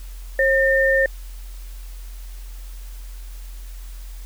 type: tone pair together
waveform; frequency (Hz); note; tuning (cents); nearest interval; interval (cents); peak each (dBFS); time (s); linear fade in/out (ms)
sine; 538 / 1811.4; C5 / A6; +48 / +50; octave + major sixth; 2102; -17; 0.39-1.06; 2
effects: added 43 Hz sine -32 dBFS peak until 4.25 s + white hiss -48 dBFS RMS until 4.25 s